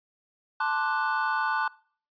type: chord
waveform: triangle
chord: D dominant seventh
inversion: second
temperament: equal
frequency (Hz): 880 / 1046.5 / 1174.7 / 1480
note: A5 / C6 / D6 / F#6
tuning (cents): 0 / 0 / 0 / 0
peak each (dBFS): -27 / -31 / -30 / -27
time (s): 0.6-1.68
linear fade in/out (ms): 5
effects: noise-tail reverb RT60 0.5 s tail -23 dB re dry + resampled to 11025 Hz